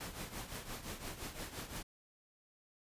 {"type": "noise with tremolo", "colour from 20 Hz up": "pink", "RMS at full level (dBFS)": -42, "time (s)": [0, 1.83], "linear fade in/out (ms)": 10, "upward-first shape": "triangle", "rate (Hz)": 5.8, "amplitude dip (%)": 75, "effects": ["resampled to 32000 Hz"]}